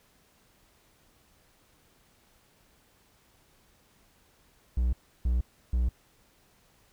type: tone bursts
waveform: triangle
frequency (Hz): 60.9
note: B1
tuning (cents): -24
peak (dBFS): -21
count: 3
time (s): 4.77-5.89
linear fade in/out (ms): 5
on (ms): 160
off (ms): 320
effects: pink hiss -64 dBFS RMS until 6.92 s